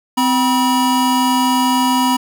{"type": "tone pair together", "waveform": "square", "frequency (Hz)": [257, 970.3], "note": ["C4", "B5"], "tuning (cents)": [-31, -31], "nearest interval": "octave + major seventh", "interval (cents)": 2300, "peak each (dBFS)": -16, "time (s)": [0.17, 2.17], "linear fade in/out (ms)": 10, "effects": []}